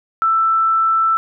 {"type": "tone", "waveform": "sine", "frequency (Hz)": 1327, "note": "E6", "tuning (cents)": 11, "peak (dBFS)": -12, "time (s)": [0.22, 1.17], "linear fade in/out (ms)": 0, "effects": []}